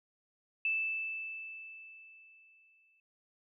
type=tone with exponential decay; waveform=sine; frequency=2637 Hz; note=E7; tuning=in tune; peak=-28 dBFS; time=0.65-3 s; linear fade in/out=2 ms; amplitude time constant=510 ms; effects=none